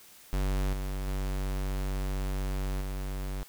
square tone with level steps, 47.91 Hz, G1, 39 cents flat, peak -27 / -32 / -30 / -33 dBFS, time 0.33-3.43 s, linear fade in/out 0 ms, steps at 0.73 / 1.07 / 2.81 s, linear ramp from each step 5 ms, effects white hiss -54 dBFS RMS until 3.48 s

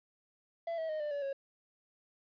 triangle tone with pitch steps, 671 / 644.8 / 619.6 / 595.4 / 572.1 / 549.8 Hz, E5 / E5 / D#5 / D5 / D5 / C#5, +31 / -38 / -7 / +24 / -45 / -14 cents, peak -32 dBFS, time 0.67-1.33 s, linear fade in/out 5 ms, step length 110 ms, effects resampled to 11025 Hz + 11-bit

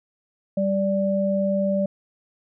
sine tone pair together, 196 / 585 Hz, G3 / D5, 0 / -7 cents, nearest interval octave + perfect fifth, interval 1893 cents, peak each -22 dBFS, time 0.57-1.86 s, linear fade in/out 5 ms, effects none

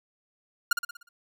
45% pulse tone with echo, 1416 Hz, F6, 23 cents sharp, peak -19 dBFS, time 0.71-0.73 s, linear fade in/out 5 ms, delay 60 ms, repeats 6, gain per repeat -6 dB, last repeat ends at 1.09 s, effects none

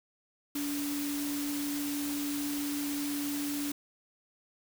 sine tone in noise, 288.1 Hz, D4, 33 cents flat, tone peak -32 dBFS, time 0.55-3.72 s, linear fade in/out 5 ms, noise white, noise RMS -39 dBFS, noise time 0.55-3.72 s, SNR +4 dB, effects none

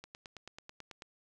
click train, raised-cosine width 0.2 ms, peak -29 dBFS, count 10, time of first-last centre 0.04-1.021 s, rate 9.17 Hz, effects none

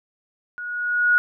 sine tone with level ramp, 1452 Hz, F#6, 33 cents flat, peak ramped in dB -30 to -12 dBFS, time 0.58-1.18 s, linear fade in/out 0 ms, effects none

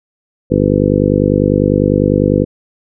harmonic tone, 50 Hz, G1, 35 cents sharp, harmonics 1 / 2 / 3 / 4 / 5 / 6 / 7 / 8 / 9 / 10, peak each -23 / -19 / -17 / -19 / -17 / -17 / -20 / -20 / -19 / -17 dBFS, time 0.5-2.45 s, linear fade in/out 20 ms, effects none

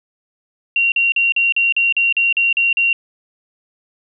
sine tone bursts, 2754 Hz, F7, 25 cents flat, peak -12 dBFS, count 11, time 0.76-2.93 s, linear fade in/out 2 ms, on 160 ms, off 41 ms, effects none

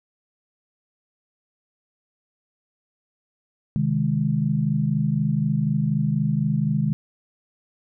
sine chord, Ab major, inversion first, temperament equal with one note detuned, 130.81 / 154.85 / 207.7 Hz, C3 / Eb3 / Ab3, 0 / -8 / 0 cents, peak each -25 / -22 / -24 dBFS, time 3.76-6.93 s, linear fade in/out 0 ms, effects none

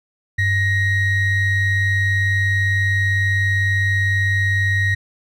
triangle ring-modulated tone, 987.8 Hz, B5, in tune, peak -10 dBFS, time 0.38-4.95 s, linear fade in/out 10 ms, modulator 890 Hz, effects none

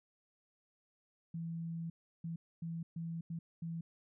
sine tone bursts at uneven times, 166 Hz, E3, 12 cents sharp, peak -38 dBFS, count 6, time 1.34-1.9 / 2.24-2.36 / 2.62-2.83 / 2.96-3.21 / 3.3-3.39 / 3.62-3.81 s, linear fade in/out 5 ms, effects none

